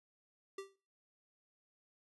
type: tone with exponential decay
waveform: square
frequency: 390.7 Hz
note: G4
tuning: 6 cents flat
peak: -40 dBFS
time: 0.58-0.76 s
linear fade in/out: 5 ms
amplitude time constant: 38 ms
effects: noise-tail reverb RT60 0.4 s tail -22 dB re dry + resampled to 24000 Hz